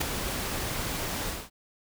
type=noise with ADSR envelope; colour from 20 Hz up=pink; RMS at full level=-23 dBFS; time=0-1.5 s; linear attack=15 ms; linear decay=4 ms; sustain=-9 dB; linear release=220 ms; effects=none